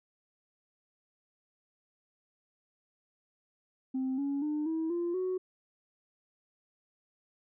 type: tone with pitch steps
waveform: sine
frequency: 261.6 / 280.4 / 300.5 / 322.1 / 345.2 / 370 Hz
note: C4 / C#4 / D4 / E4 / F4 / F#4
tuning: 0 / +20 / +40 / -40 / -20 / 0 cents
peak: -28 dBFS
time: 3.94-5.38 s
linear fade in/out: 10 ms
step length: 240 ms
effects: tanh soft clip ceiling -27 dBFS